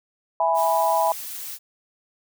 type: chord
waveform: sine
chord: E major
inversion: none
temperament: equal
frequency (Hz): 659.3 / 830.6 / 987.8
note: E5 / G#5 / B5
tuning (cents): 0 / 0 / 0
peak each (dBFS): -22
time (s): 0.4-1.12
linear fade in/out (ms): 2
type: noise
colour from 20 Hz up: blue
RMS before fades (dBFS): -34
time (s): 0.54-1.59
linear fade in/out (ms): 50
effects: none